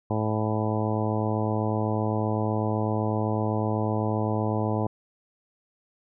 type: harmonic tone with a mistuned harmonic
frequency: 107.9 Hz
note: A2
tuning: 33 cents flat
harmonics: 1 / 2 / 3 / 4 / 5 / 6 / 7 / 8 / 9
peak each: -27 / -30 / -32 / -33 / -34 / -35 / -35 / -36 / -37 dBFS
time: 0.1-4.87 s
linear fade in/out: 5 ms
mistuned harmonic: 9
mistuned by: +35 cents
effects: none